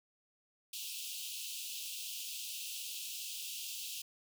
pink high-pass noise, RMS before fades -43 dBFS, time 0.73-4.02 s, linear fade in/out 5 ms, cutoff 2600 Hz, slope 96 dB/octave, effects none

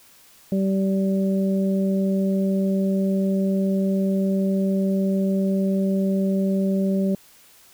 harmonic tone, 193.2 Hz, G3, 25 cents flat, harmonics 1 / 2 / 3, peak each -19 / -28 / -29 dBFS, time 0.52-7.15 s, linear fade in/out 2 ms, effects white hiss -52 dBFS RMS until 7.73 s

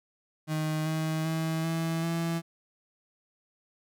35% pulse tone with pitch steps, 155.56 / 158.28 / 161.05 / 163.86 / 166.73 Hz, D#3 / D#3 / E3 / E3 / E3, 0 / +30 / -40 / -10 / +20 cents, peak -26 dBFS, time 0.47-2.42 s, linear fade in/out 50 ms, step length 390 ms, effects none

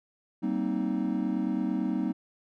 triangle chord, C minor seventh, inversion second, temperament equal with one note detuned, 192.19 / 233.1 / 261.6 / 311.1 Hz, G3 / Bb3 / C4 / Eb4, -34 / 0 / 0 / 0 cents, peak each -30 dBFS, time 0.42-2.13 s, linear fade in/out 20 ms, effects none

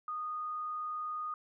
sine tone, 1234 Hz, D#6, 15 cents flat, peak -35 dBFS, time 0.08-1.34 s, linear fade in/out 2 ms, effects none

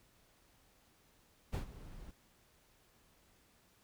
brown noise with ADSR envelope, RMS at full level -34 dBFS, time 1.52-2.11 s, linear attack 24 ms, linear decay 110 ms, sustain -17 dB, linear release 4 ms, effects pink hiss -69 dBFS RMS until 3.83 s

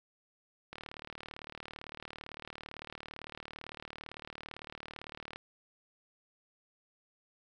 click train, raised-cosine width 0.3 ms, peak -27 dBFS, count 176, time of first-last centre 0.73-5.36 s, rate 37.8 Hz, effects none

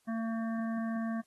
harmonic tone, 226.1 Hz, A3, 47 cents sharp, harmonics 1 / 3 / 5 / 7 / 8, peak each -32 / -42 / -46 / -49 / -50 dBFS, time 0.07-1.22 s, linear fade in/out 20 ms, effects white hiss -73 dBFS RMS until 1.26 s + AAC 32 kbps

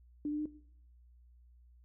sine tone with pitch steps, 295.3 / 298.9 / 302.6 Hz, D4 / D4 / D#4, +10 / +31 / -48 cents, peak -32 dBFS, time 0.25-0.457 s, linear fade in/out 2 ms, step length 69 ms, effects noise-tail reverb RT60 0.6 s tail -18 dB re dry + added 60 Hz sine -58 dBFS peak until 1.84 s

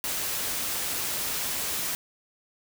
white noise, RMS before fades -30 dBFS, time 0.04-1.95 s, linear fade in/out 0 ms, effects none

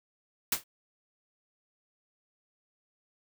white noise with exponential decay, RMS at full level -22 dBFS, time 0.52-0.64 s, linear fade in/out 5 ms, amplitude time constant 24 ms, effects none

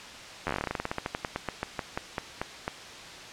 slowing click train, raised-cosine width 0.5 ms, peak -14 dBFS, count 28, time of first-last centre 0.47-2.679 s, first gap 11 ms, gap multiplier 1.13, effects white hiss -43 dBFS RMS until 3.32 s + low-pass 5000 Hz 12 dB/octave

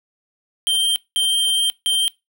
square tone bursts at uneven times, 3152 Hz, G7, 9 cents sharp, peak -16 dBFS, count 3, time 0.67-0.96 / 1.16-1.7 / 1.86-2.08 s, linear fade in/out 0 ms, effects noise-tail reverb RT60 0.2 s tail -22 dB re dry

